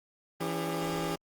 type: tone cluster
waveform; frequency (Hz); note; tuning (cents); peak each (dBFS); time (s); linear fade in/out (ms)
20% pulse; 166.7 / 284.5 / 403.5; E3 / C#4 / G#4; +20 / +45 / -50; -29 / -32 / -30; 0.4-1.16; 10
effects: Opus 24 kbps